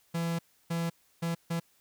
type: tone bursts at uneven times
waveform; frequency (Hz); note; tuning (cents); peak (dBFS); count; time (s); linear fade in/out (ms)
45% pulse; 167.6; E3; +29; -29; 4; 0.14-0.39 / 0.7-0.9 / 1.22-1.35 / 1.5-1.6; 10
effects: white hiss -67 dBFS RMS until 1.8 s